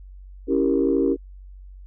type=chord; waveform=sine; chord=C# diminished seventh; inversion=none; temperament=equal; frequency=277.2 / 329.6 / 392 / 466.2 Hz; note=C#4 / E4 / G4 / Bb4; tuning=0 / 0 / 0 / 0 cents; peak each=-21 / -23 / -22 / -24 dBFS; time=0.47-1.17 s; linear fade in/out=50 ms; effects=tanh soft clip ceiling -8 dBFS + added 47 Hz sine -39 dBFS peak until 1.86 s